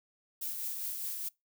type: noise with tremolo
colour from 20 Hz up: violet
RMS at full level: -36 dBFS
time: 0.41-1.29 s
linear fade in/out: 10 ms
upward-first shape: sine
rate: 4.9 Hz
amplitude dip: 35%
effects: noise-tail reverb RT60 0.2 s tail -24 dB re dry